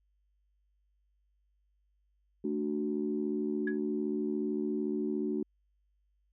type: chord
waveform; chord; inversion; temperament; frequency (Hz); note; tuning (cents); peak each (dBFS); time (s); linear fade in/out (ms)
sine; D major; second; equal with one note detuned; 220 / 293.7 / 371.1; A3 / D4 / F#4; 0 / 0 / +5; -34; 2.44-5.43; 5
type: tone with exponential decay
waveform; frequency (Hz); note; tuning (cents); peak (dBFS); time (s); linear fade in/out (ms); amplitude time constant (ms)
sine; 1674; G#6; +13; -31; 3.67-3.79; 5; 25
effects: tanh soft clip ceiling -20 dBFS + added 50 Hz sine -70 dBFS peak until 6.32 s